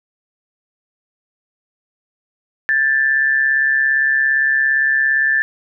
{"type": "tone pair together", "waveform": "sine", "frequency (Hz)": [1622.5, 1760], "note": ["G#6", "A6"], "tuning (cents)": [-41, 0], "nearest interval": "minor second", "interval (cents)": 141, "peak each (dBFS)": [-21, -13], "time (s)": [2.69, 5.42], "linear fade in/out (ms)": 0, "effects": []}